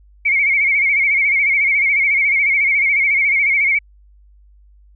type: tone with vibrato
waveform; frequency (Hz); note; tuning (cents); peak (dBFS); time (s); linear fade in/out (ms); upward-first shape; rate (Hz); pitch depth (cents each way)
sine; 2217; C#7; 0; -12; 0.25-3.79; 10; sine; 14; 77
effects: added 50 Hz sine -45 dBFS peak until 4.95 s